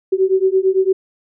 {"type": "beating tone pair", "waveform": "sine", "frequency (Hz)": [375.6, 384.5], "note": ["F#4", "G4"], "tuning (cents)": [26, -33], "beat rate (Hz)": 8.9, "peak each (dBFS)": -15, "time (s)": [0.12, 0.93], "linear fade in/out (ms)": 10, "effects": []}